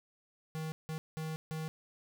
square tone bursts at uneven times, 158 Hz, D#3, 27 cents sharp, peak -37 dBFS, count 4, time 0.55-0.72 / 0.89-0.98 / 1.17-1.36 / 1.51-1.68 s, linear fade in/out 0 ms, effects none

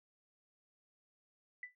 sine tone with exponential decay, 1987 Hz, B6, 10 cents sharp, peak -39 dBFS, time 1.63-1.75 s, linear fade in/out 2 ms, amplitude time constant 24 ms, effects none

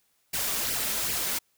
white noise with flanger, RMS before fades -29 dBFS, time 0.33-1.39 s, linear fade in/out 10 ms, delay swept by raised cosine 0.38 to 5.28 ms, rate 2.6 Hz, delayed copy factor +0.65, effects white hiss -70 dBFS RMS until 1.57 s

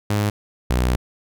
sawtooth tone pair in turn, 103.83 / 61.87 Hz, G#2 / B1, 0 / +4 cents, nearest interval major sixth, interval 896 cents, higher first, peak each -14 / -13 dBFS, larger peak second, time 0.1-0.3 / 0.7-0.96 s, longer second, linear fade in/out 5 ms, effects none

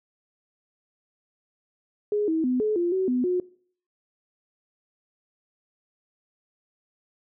sine tone with pitch steps, 416.7 / 321.5 / 252.3 / 427.8 / 347.1 / 377.1 / 250.1 / 361.3 Hz, G#4 / E4 / B3 / A4 / F4 / F#4 / B3 / F#4, +6 / -43 / +37 / -49 / -11 / +33 / +22 / -41 cents, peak -21 dBFS, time 2.12-3.4 s, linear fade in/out 2 ms, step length 160 ms, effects noise-tail reverb RT60 0.5 s tail -21 dB re dry

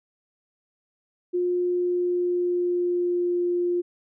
sine tone with pitch glide, 356.4 to 351.9 Hz, F4 to F4, +35 to +13 cents, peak -21 dBFS, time 1.33-3.82 s, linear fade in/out 20 ms, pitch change -22 cents, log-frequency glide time 1.59-3.42 s, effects none

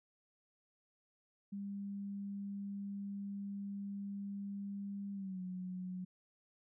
sine tone with pitch glide, 200 to 183.4 Hz, G3 to F#3, +35 to -15 cents, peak -40 dBFS, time 1.52-6.05 s, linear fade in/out 10 ms, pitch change -150 cents, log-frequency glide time 5.13-5.41 s, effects none

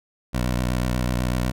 15% pulse tone with vibrato, 61.74 Hz, B1, in tune, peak -15 dBFS, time 0.33-1.52 s, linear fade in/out 20 ms, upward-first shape sine, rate 8.1 Hz, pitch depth 47 cents each way, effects none

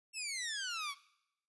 15% pulse exponential sweep, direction down, 2714 to 1085 Hz, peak -31 dBFS, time 0.13-0.95 s, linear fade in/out 50 ms, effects noise-tail reverb RT60 0.8 s tail -19 dB re dry + resampled to 24000 Hz

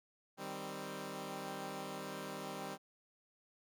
10% pulse chord, C minor, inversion first, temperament equal, 155.56 / 196 / 261.6 Hz, Eb3 / G3 / C4, 0 / 0 / 0 cents, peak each -40 / -37 / -39 dBFS, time 0.37-2.78 s, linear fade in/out 50 ms, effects none

